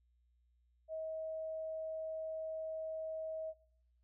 sine tone, 637 Hz, D#5, 41 cents sharp, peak -39 dBFS, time 0.88-3.54 s, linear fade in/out 50 ms, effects noise-tail reverb RT60 0.7 s tail -20 dB re dry + added 60 Hz sine -70 dBFS peak until 4.03 s

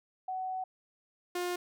sine / sawtooth tone pair in turn, 749 / 355.5 Hz, F#5 / F4, +21 / +31 cents, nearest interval octave + minor second, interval 1290 cents, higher first, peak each -33 / -28 dBFS, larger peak second, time 0.28-0.64 / 1.35-1.56 s, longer first, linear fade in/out 5 ms, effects none

